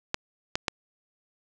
clicks, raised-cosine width 0.2 ms, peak -8 dBFS, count 3, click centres 0.144 / 0.555 / 0.682 s, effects resampled to 24000 Hz + 8-bit

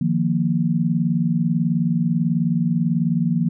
sine chord, Eb suspended second, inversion none, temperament equal with one note detuned, 154.67 / 174.61 / 233.1 Hz, Eb3 / F3 / Bb3, -10 / 0 / 0 cents, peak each -22 / -20 / -22 dBFS, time 0.01-3.49 s, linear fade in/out 5 ms, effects none

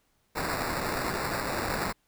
violet noise with sample-and-hold, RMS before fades -31 dBFS, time 0.35-1.93 s, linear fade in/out 20 ms, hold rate 3150 Hz, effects pink hiss -71 dBFS RMS until 2.07 s

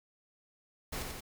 pink noise with echo, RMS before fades -38 dBFS, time 0.92-1.03 s, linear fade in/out 10 ms, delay 89 ms, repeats 2, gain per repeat -3 dB, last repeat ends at 1.208 s, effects none

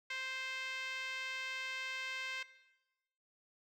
5% pulse tone with band-pass filter, 523.3 Hz, C5, in tune, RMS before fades -41 dBFS, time 0.1-2.43 s, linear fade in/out 5 ms, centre 2000 Hz, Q 2.1, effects noise-tail reverb RT60 1.0 s tail -17 dB re dry

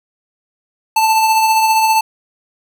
square tone with tremolo, 882 Hz, A5, 4 cents sharp, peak -9 dBFS, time 0.96-2.01 s, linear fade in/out 5 ms, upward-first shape triangle, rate 15 Hz, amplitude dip 40%, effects none

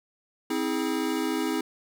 square chord, C augmented, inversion none, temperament equal with one note detuned, 261.6 / 321.2 / 415.3 Hz, C4 / E4 / G#4, 0 / -45 / 0 cents, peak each -31 / -29 / -33 dBFS, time 0.5-1.61 s, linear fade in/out 5 ms, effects none

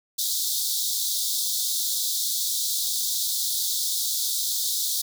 pink high-pass noise, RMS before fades -26 dBFS, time 0.18-5.02 s, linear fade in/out 10 ms, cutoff 3500 Hz, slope 96 dB/octave, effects none

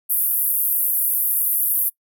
white band-pass noise, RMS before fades -20 dBFS, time 0.09-1.9 s, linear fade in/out 20 ms, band 11000 to 15000 Hz, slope 48 dB/octave, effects noise-tail reverb RT60 0.1 s tail -23 dB re dry

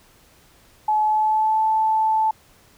sine tone with pitch glide, 856 to 876 Hz, A5 to A5, -48 to -8 cents, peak -16 dBFS, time 0.88-2.31 s, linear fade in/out 5 ms, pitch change +40 cents, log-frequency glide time 1.03-1.63 s, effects pink hiss -54 dBFS RMS until 2.77 s

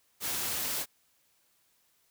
white noise, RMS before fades -33 dBFS, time 0.2-0.86 s, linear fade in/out 50 ms, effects white hiss -70 dBFS RMS until 2.1 s

